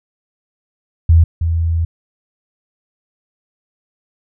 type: tone pair in turn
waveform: sine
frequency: 82.41 / 82.81 Hz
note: E2 / E2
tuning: 0 / +8 cents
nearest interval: unison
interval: 8 cents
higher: second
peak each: -5 / -13 dBFS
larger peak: first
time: 1.09-1.24 / 1.41-1.85 s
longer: second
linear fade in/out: 5 ms
effects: none